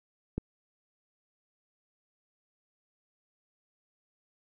click, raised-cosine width 3 ms, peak -18 dBFS, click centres 0.38 s, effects none

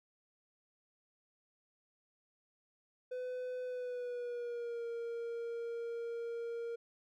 triangle tone with pitch glide, 503 to 466.6 Hz, B4 to A#4, +32 to +2 cents, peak -36 dBFS, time 3.11-6.76 s, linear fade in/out 10 ms, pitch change -130 cents, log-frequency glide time 3.64-4.86 s, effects none

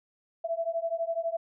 sine beating tone pair, 659.3 / 671.3 Hz, E5 / E5, 0 / +31 cents, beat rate 12 Hz, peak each -31 dBFS, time 0.44-1.37 s, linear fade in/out 10 ms, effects none

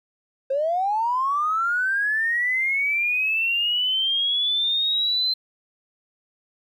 triangle linear sweep, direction up, 523.3 to 4103 Hz, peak -16 dBFS, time 0.5-5.34 s, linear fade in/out 10 ms, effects tanh soft clip ceiling -18 dBFS

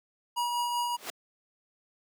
square tone with tremolo, 961 Hz, B5, 48 cents flat, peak -27 dBFS, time 0.36-0.97 s, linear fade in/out 20 ms, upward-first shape triangle, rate 5.2 Hz, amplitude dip 35%
pink noise with exponential growth, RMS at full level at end -32 dBFS, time 0.9-1.1 s, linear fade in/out 0 ms, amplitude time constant 42 ms
effects high-pass 400 Hz 12 dB/octave

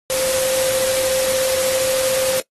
sine tone in noise, 523.3 Hz, C5, in tune, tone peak -19 dBFS, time 0.1-2.4 s, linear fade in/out 0 ms, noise white, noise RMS -22 dBFS, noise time 0.1-2.4 s, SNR 0 dB, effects noise-tail reverb RT60 0.1 s tail -19 dB re dry + AAC 32 kbps

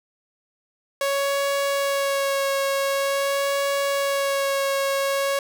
sawtooth tone with vibrato, 554.4 Hz, C#5, in tune, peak -17 dBFS, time 1.01-5.39 s, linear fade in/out 2 ms, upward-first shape sine, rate 0.46 Hz, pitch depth 15 cents each way, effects none

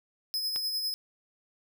45% pulse tone with tremolo, 5100 Hz, D#8, 42 cents sharp, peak -28 dBFS, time 0.34-0.94 s, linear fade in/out 0 ms, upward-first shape sine, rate 10 Hz, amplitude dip 40%
click, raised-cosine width 0.2 ms, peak -22 dBFS, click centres 0.561 s
effects none

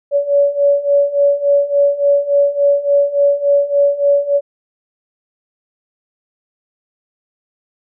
sine beating tone pair, 566 / 569.5 Hz, C#5 / C#5, +36 / +47 cents, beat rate 3.5 Hz, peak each -15 / -12 dBFS, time 0.11-4.41 s, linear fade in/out 50 ms, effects none

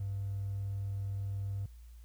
triangle tone with hard clipping, 99 Hz, G2, 18 cents sharp, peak -34 dBFS, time 0-1.66 s, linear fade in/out 5 ms, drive 3 dB, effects added 58 Hz sine -49 dBFS peak until 2.04 s + white hiss -69 dBFS RMS until 2.04 s

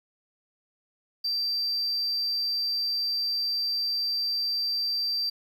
triangle tone, 4689 Hz, D8, 4 cents flat, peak -23 dBFS, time 1.24-5.3 s, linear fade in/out 10 ms, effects tanh soft clip ceiling -21 dBFS + 10-bit

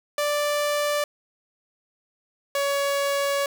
sawtooth tone pair in turn, 587.3 / 561.8 Hz, D5 / C#5, 0 / +23 cents, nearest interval minor second, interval 77 cents, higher first, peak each -18 dBFS, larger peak neither, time 0.18-1.04 / 2.55-3.46 s, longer second, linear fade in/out 2 ms, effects none

